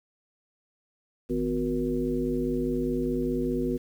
harmonic tone with a mistuned harmonic, 52.5 Hz, G#1, 19 cents sharp, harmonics 1 / 3 / 5 / 7 / 9, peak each -35 / -36 / -28 / -30 / -33 dBFS, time 1.29-3.78 s, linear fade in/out 20 ms, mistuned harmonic 5, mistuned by -69 cents, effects 9-bit

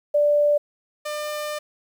sine / sawtooth tone pair in turn, 587.3 / 599.3 Hz, D5 / D5, 0 / +35 cents, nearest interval unison, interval 35 cents, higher second, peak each -15 / -23 dBFS, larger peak first, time 0.14-0.58 / 1.05-1.59 s, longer second, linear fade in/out 10 ms, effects 9-bit

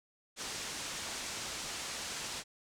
white low-pass noise, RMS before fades -41 dBFS, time 0.36-2.44 s, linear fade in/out 50 ms, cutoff 7900 Hz, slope 24 dB/octave, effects none

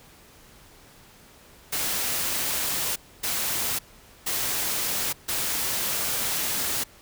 white noise bursts at uneven times, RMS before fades -27 dBFS, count 4, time 1.72-2.96 / 3.23-3.79 / 4.26-5.13 / 5.28-6.84 s, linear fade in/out 10 ms, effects pink hiss -52 dBFS RMS until 7.01 s

